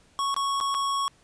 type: tone with dropouts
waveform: square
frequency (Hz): 1107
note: C#6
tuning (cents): -3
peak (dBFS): -25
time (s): 0.19-1.08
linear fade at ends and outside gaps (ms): 0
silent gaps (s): 0.343-0.364 / 0.602-0.61 / 0.743-0.748
effects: pink hiss -60 dBFS RMS until 1.23 s + resampled to 22050 Hz